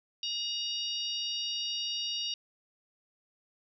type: harmonic tone with a mistuned harmonic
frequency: 932.3 Hz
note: A#5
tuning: in tune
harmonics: 3 / 4 / 5 / 6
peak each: -35 / -37 / -39 / -41 dBFS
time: 0.23-2.34 s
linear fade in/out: 2 ms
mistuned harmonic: 3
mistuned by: +45 cents
effects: none